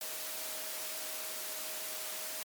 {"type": "tone in noise", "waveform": "sine", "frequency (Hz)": 627, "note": "D#5", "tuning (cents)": 13, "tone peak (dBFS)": -51, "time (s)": [0.01, 2.43], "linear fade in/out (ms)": 2, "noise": "white", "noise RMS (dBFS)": -40, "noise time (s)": [0.01, 2.43], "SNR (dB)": -14, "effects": ["high-pass 300 Hz 12 dB/octave", "MP3 96 kbps"]}